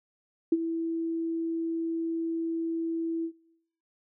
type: tone with ADSR envelope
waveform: sine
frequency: 329.6 Hz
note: E4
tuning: in tune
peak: -17 dBFS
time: 0.52-3.32 s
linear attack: 5 ms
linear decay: 38 ms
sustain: -11 dB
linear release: 77 ms
effects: noise-tail reverb RT60 1.0 s tail -26 dB re dry